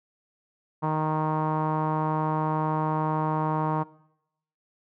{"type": "tone with low-pass filter", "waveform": "sawtooth", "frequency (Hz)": 155.56, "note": "D#3", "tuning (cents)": 0, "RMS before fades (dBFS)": -26, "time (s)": [0.82, 3.84], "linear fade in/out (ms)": 20, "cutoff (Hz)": 990, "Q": 5.5, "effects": ["noise-tail reverb RT60 0.8 s tail -21 dB re dry"]}